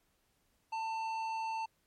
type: tone with tanh clipping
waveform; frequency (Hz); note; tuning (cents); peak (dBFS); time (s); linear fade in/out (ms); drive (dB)
sine; 893; A5; +25; -36; 0.72-1.66; 10; 11
effects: pink hiss -75 dBFS RMS until 1.86 s + MP3 64 kbps